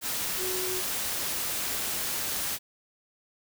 sine tone in noise, 370 Hz, F#4, in tune, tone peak -33 dBFS, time 0.37-0.83 s, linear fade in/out 50 ms, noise white, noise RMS -31 dBFS, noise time 0.01-2.59 s, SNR -5 dB, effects none

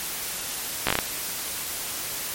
slowing click train, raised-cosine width 0.3 ms, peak -4 dBFS, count 6, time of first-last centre 0.87-0.988 s, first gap 15 ms, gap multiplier 1.23, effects white hiss -31 dBFS RMS until 2.34 s + MP3 64 kbps

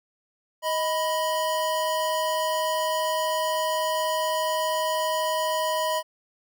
square tone pair together, 627.9 / 987.8 Hz, D#5 / B5, +16 / 0 cents, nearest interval minor sixth, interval 784 cents, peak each -27 dBFS, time 0.62-6.03 s, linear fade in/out 50 ms, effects none

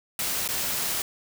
white noise with dropouts, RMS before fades -28 dBFS, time 0.19-1.02 s, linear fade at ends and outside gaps 1 ms, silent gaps 0.477-0.488 s, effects none

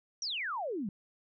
sine exponential sweep, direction down, 5920 to 180.8 Hz, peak -33 dBFS, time 0.22-0.89 s, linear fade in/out 2 ms, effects none

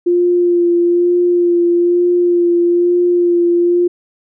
sine tone with vibrato, 349.2 Hz, F4, in tune, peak -9 dBFS, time 0.06-3.88 s, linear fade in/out 10 ms, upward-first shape sine, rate 1.1 Hz, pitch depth 18 cents each way, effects none

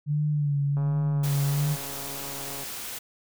sine tone with vibrato, 145.7 Hz, D3, 13 cents flat, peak -22 dBFS, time 0.06-1.77 s, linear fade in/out 50 ms, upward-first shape sine, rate 1.3 Hz, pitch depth 51 cents each way
click train, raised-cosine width 1 ms, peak -28 dBFS, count 260, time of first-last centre 0.77-2.633 s, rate 139 Hz
white noise, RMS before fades -36 dBFS, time 1.23-2.99 s, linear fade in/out 10 ms
effects none

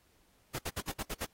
pink noise bursts, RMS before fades -37 dBFS, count 7, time 0.54-1.254 s, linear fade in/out 10 ms, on 48 ms, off 63 ms, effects pink hiss -69 dBFS RMS until 1.33 s + AAC 48 kbps

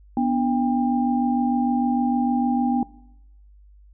sine tone cluster, 245.9 / 292.5 / 798 Hz, B3 / D4 / G5, -7 / -7 / +31 cents, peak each -20 / -26 / -25 dBFS, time 0.17-2.83 s, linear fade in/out 2 ms, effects noise-tail reverb RT60 0.9 s tail -22 dB re dry + added 50 Hz sine -47 dBFS peak until 3.93 s

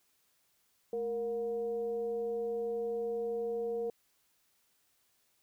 sine tone with frequency modulation, 466.2 Hz, A#4, in tune, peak -32 dBFS, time 0.93-3.9 s, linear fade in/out 2 ms, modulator 252 Hz, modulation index 0.36, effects white hiss -73 dBFS RMS until 5.42 s

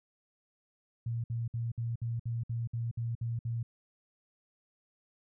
sine tone bursts, 116.54 Hz, A#2, in tune, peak -31 dBFS, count 11, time 1.06-3.63 s, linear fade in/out 5 ms, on 180 ms, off 59 ms, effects none

